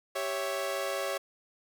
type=chord; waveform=sawtooth; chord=C# diminished; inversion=second; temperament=equal; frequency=392 / 554.4 / 659.3 Hz; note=G4 / C#5 / E5; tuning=0 / 0 / 0 cents; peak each=-34 / -29 / -33 dBFS; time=0.15-1.18 s; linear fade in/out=10 ms; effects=none